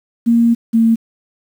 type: tone pair in turn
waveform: sine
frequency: 233.1 / 227.1 Hz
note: A#3 / A#3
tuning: 0 / -45 cents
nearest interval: unison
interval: 45 cents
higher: first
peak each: -8 dBFS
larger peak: neither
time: 0.26-0.55 / 0.73-0.96 s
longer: first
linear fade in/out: 20 ms
effects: 7-bit